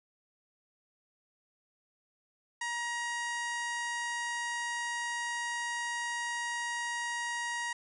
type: harmonic tone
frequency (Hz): 948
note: A#5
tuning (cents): +29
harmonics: 1 / 2 / 3 / 4 / 5 / 6 / 7 / 8 / 9 / 10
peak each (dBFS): -38 / -35 / -46 / -49 / -51 / -50 / -47 / -49 / -56 / -52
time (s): 2.61-7.73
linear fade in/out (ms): 5
effects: none